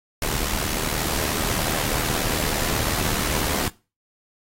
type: noise with amplitude modulation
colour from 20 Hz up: pink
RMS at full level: -22 dBFS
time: 0.22-3.68 s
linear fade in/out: 2 ms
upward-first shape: sine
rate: 76.7 Hz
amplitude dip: 60%
effects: noise-tail reverb RT60 0.3 s tail -20 dB re dry + AAC 48 kbps